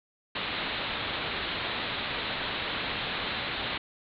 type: low-pass noise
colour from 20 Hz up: white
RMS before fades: -33 dBFS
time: 0.35-3.78 s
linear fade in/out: 5 ms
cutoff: 4100 Hz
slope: 96 dB/octave
effects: none